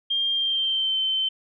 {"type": "tone with pitch glide", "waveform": "sine", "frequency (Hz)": [3200, 3087], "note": ["G7", "G7"], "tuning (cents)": [35, -27], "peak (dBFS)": -21, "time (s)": [0.1, 1.29], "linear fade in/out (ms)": 10, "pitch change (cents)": -62, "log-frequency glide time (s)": [0.33, 0.98], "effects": []}